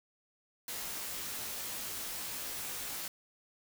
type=noise with comb filter; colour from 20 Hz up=white; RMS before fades=-40 dBFS; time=0.68-3.08 s; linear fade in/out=2 ms; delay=17 ms; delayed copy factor=-0.85; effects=none